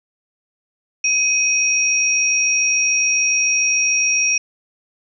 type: tone pair together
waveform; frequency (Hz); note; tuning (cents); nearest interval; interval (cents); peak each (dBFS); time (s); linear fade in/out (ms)
sine; 2517 / 5650; D#7 / F8; +19 / +19; octave + major second; 1400; -17; 1.04-4.38; 5
effects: none